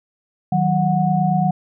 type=tone cluster; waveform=sine; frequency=157.9 / 186.6 / 734 Hz; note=D#3 / F#3 / F#5; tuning=+26 / +15 / -14 cents; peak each=-19 dBFS; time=0.52-1.51 s; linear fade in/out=5 ms; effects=none